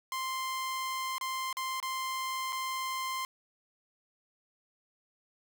sawtooth tone with dropouts, 1046.5 Hz, C6, in tune, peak -29 dBFS, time 0.12-3.25 s, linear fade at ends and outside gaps 1 ms, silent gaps 1.182-1.211 / 1.528-1.569 / 1.801-1.827 / 2.524-2.528 s, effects none

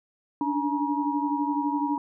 sine tone cluster, 287.3 / 299.2 / 852 / 952 Hz, D4 / D4 / G#5 / A#5, -38 / +32 / +44 / +36 cents, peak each -27 / -31 / -35 / -28 dBFS, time 0.41-1.98 s, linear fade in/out 2 ms, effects none

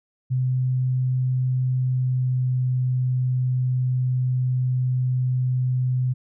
sine tone with pitch glide, 128.1 to 127.14 Hz, C3 to C3, -36 to -49 cents, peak -19 dBFS, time 0.3-6.14 s, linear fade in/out 20 ms, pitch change -13 cents, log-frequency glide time 1.79-2.61 s, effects none

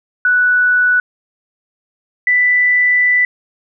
sine tone pair in turn, 1480 / 1983.1 Hz, F#6 / B6, 0 / +7 cents, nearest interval perfect fourth, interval 507 cents, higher second, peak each -9 dBFS, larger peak neither, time 0.25-1 / 2.27-3.25 s, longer second, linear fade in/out 2 ms, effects none

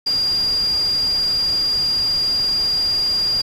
sine tone in noise, 4808 Hz, D8, 40 cents sharp, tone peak -16 dBFS, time 0.06-3.42 s, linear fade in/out 10 ms, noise pink, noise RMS -34 dBFS, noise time 0.06-3.42 s, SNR +15 dB, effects resampled to 32000 Hz

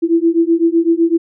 sine beating tone pair, 329.6 / 337.5 Hz, E4 / E4, 0 / +41 cents, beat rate 7.9 Hz, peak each -13 dBFS, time 0.02-1.18 s, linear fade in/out 20 ms, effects none

